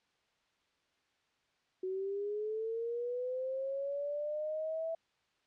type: linear sweep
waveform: sine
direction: up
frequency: 370 to 659.3 Hz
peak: -34 dBFS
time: 1.83-4.95 s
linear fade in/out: 5 ms
effects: white hiss -75 dBFS RMS until 5.46 s + low-pass 4000 Hz 12 dB/octave